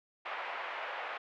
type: band-pass noise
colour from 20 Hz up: pink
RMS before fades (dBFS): -40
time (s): 0.25-1.18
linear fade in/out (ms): 10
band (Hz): 610 to 2600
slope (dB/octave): 24
effects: none